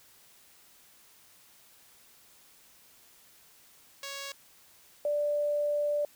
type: tone pair in turn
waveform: 5% pulse / sine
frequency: 554.4 / 587.4 Hz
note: C#5 / D5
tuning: 0 / 0 cents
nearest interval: minor second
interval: 100 cents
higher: second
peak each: -26 dBFS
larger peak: neither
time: 4.03-4.32 / 5.05-6.05 s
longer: second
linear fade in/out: 2 ms
effects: white hiss -59 dBFS RMS until 6.15 s